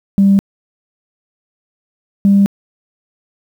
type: tone pair in turn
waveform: sine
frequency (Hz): 197.1 / 198.93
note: G3 / G3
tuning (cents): +10 / +26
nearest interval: unison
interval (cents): 16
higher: second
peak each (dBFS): -5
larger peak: neither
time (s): 0.18-0.39 / 2.25-2.46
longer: neither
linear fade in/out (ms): 0
effects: tanh soft clip ceiling -2 dBFS + 7-bit